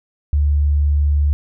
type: tone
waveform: sine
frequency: 72.9 Hz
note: D2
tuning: 12 cents flat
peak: -12 dBFS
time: 0.33-1.33 s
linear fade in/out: 0 ms
effects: none